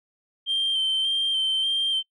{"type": "tone with vibrato", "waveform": "sine", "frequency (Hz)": 3142, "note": "G7", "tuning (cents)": 3, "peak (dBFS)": -19, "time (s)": [0.46, 2.03], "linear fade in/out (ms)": 50, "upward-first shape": "square", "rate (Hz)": 1.7, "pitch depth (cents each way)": 18, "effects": ["noise-tail reverb RT60 0.1 s tail -24 dB re dry", "tanh soft clip ceiling -19 dBFS"]}